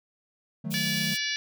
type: chord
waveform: triangle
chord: D# diminished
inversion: none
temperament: equal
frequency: 155.56 / 185 / 220 Hz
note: D#3 / F#3 / A3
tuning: 0 / 0 / 0 cents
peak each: -32 dBFS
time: 0.64-1.15 s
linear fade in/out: 10 ms
type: high-pass noise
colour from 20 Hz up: white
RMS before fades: -37 dBFS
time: 0.7-1.18 s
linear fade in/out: 20 ms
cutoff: 2300 Hz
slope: 96 dB/octave
type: harmonic tone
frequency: 577 Hz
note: D5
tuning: 31 cents flat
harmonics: 3 / 4 / 5 / 6 / 7 / 8 / 9 / 10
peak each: -33 / -34 / -35 / -36 / -36 / -37 / -38 / -38 dBFS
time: 0.74-1.36 s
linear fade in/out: 0 ms
effects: none